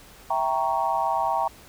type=chord; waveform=sine; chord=E diminished seventh; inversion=none; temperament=equal; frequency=659.3 / 784 / 932.3 / 1108.7 Hz; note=E5 / G5 / Bb5 / Db6; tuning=0 / 0 / 0 / 0 cents; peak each=-29 / -26 / -25 / -30 dBFS; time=0.3-1.48 s; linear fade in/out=5 ms; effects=pink hiss -49 dBFS RMS until 1.68 s